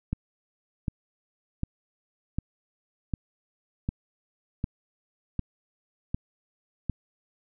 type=click train; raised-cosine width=5 ms; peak=-15 dBFS; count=10; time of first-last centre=0.13-6.897 s; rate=1.33 Hz; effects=none